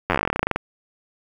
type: slowing click train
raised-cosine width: 0.5 ms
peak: -4 dBFS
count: 20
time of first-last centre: 0.1-0.56 s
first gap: 10 ms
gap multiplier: 1.09
effects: 7-bit